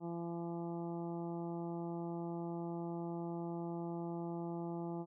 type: harmonic tone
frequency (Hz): 170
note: F3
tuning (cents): -46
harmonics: 1 / 2 / 3 / 4 / 5 / 6 / 7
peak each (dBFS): -42 / -42 / -53 / -50 / -50 / -59 / -60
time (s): 0-5.06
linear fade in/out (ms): 50
effects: none